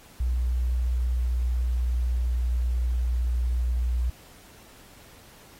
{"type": "tone with pitch glide", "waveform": "sine", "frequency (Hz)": [61.3, 60.7], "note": ["B1", "B1"], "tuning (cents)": [-12, -29], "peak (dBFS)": -22, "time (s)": [0.2, 4.1], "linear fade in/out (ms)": 5, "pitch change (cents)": -17, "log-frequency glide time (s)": [0.74, 2.3], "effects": ["pink hiss -52 dBFS RMS until 5.59 s", "AAC 48 kbps"]}